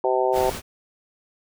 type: harmonic tone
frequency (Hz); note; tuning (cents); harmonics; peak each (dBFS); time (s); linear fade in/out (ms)
128.2; C3; -35; 3 / 4 / 5 / 6 / 7; -23 / -24 / -25 / -26 / -26; 0.04-0.5; 2
type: noise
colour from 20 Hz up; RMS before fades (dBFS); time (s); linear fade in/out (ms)
pink; -32; 0.32-0.62; 50
effects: none